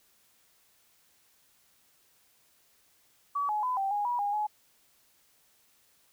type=tone with pitch steps; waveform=sine; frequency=1140 / 845 / 1006 / 781 / 824 / 969 / 815 / 844 Hz; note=C#6 / G#5 / B5 / G5 / G#5 / B5 / G#5 / G#5; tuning=+48 / +30 / +32 / -7 / -14 / -33 / -33 / +28 cents; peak=-27 dBFS; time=3.35-4.47 s; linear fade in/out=10 ms; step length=140 ms; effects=white hiss -66 dBFS RMS until 6.12 s